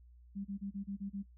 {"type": "tone bursts", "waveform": "sine", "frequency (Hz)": 198.4, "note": "G3", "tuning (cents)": 21, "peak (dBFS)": -37, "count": 7, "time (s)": [0.35, 1.23], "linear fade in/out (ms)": 20, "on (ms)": 100, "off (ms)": 30, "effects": ["noise-tail reverb RT60 0.1 s tail -19 dB re dry", "added 60 Hz sine -56 dBFS peak until 1.37 s"]}